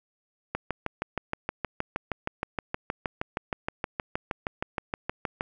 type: click train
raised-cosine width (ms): 0.5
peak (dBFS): -13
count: 32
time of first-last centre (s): 0.55-5.409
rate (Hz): 6.38
effects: none

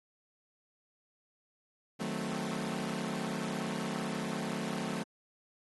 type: chord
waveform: sawtooth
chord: D# diminished seventh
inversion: none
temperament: equal with one note detuned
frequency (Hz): 155.56 / 185 / 220 / 260.1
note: D#3 / F#3 / A3 / C4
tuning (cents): 0 / 0 / 0 / -10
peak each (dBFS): -38 / -35 / -34 / -37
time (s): 1.99-5.04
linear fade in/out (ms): 20
effects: AAC 32 kbps

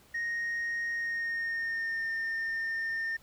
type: tone with pitch glide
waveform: sine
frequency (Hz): 1864.7 to 1813.7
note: A#6 to A#6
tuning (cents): 0 to -48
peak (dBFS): -28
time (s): 0.14-3.17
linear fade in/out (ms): 10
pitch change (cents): -48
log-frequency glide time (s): 0.92-2.09
effects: tanh soft clip ceiling -29 dBFS + pink hiss -60 dBFS RMS until 3.22 s

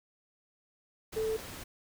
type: tone in noise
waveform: sine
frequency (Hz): 440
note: A4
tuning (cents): 0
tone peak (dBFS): -29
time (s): 1.16-1.37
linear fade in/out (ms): 10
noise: pink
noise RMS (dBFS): -44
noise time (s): 1.12-1.64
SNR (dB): +12
effects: none

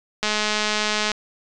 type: click train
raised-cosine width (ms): 0.2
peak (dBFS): -5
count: 189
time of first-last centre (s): 0.23-1.117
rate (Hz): 212
effects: resampled to 22050 Hz

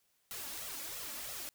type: noise with flanger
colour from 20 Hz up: white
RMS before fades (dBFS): -43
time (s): 0.31-1.49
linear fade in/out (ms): 0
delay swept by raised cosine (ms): 1.5 to 3.6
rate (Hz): 3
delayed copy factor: +0.8
effects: white hiss -75 dBFS RMS until 1.54 s

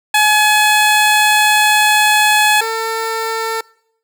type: tone pair in turn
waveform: 15% pulse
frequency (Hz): 848 / 449.2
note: G#5 / A4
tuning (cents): +36 / +36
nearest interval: major seventh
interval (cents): 1100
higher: first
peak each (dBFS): -3 / -11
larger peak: first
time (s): 0.14-2.61 / 2.61-3.61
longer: first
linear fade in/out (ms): 5
effects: noise-tail reverb RT60 0.7 s tail -24 dB re dry

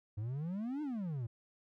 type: exponential two-way sweep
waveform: triangle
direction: up then down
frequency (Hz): 100 to 311.1 to 108.8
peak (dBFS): -34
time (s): 0.17-1.27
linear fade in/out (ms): 10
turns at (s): 0.82
effects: none

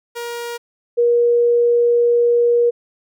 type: tone pair in turn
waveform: sawtooth / sine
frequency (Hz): 473.6 / 476.1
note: A#4 / A#4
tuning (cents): +27 / +37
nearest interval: unison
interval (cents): 10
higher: second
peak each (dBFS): -21 / -11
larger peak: second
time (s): 0.15-0.58 / 0.97-2.71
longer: second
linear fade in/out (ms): 20
effects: none

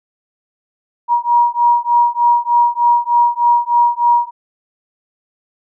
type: beating tone pair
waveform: sine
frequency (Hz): 952 / 955.3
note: A#5 / A#5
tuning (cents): +36 / +42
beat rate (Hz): 3.3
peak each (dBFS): -13 / -13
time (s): 1.08-4.31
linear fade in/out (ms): 50
effects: none

